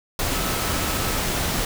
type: tone in noise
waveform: sine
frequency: 1300 Hz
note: E6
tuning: 24 cents flat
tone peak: -35 dBFS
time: 0.34-1.17 s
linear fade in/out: 2 ms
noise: pink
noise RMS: -24 dBFS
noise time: 0.19-1.65 s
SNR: -14 dB
effects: none